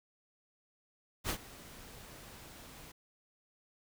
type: noise with ADSR envelope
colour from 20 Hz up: pink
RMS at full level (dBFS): -33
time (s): 1.24-2.92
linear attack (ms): 55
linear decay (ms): 77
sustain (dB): -19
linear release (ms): 9
effects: none